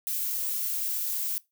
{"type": "noise", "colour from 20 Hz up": "violet", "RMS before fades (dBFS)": -30, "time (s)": [0.07, 1.38], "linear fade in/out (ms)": 0, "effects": ["noise-tail reverb RT60 0.2 s tail -21 dB re dry"]}